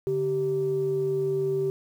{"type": "tone pair together", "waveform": "sine", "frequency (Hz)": [144.7, 388.4], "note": ["D3", "G4"], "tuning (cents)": [-25, -16], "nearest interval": "octave + perfect fourth", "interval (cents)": 1709, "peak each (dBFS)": [-31, -23], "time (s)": [0.07, 1.7], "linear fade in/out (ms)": 0, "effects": ["tanh soft clip ceiling -17 dBFS", "9-bit"]}